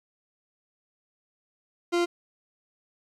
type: tone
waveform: 40% pulse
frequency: 346.9 Hz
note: F4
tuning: 12 cents flat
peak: -21 dBFS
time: 1.92-2.06 s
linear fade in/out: 20 ms
effects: low-pass 7000 Hz 12 dB/octave + 10-bit